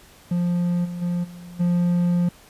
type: tone with level steps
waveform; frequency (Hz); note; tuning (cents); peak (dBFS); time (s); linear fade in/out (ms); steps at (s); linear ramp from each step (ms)
triangle; 175.2; F3; +6; -17 / -26 / -19 / -35 / -15; 0.31-2.29; 5; 0.84 / 1.01 / 1.23 / 1.59; 20
effects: pink hiss -50 dBFS RMS until 2.49 s + resampled to 32000 Hz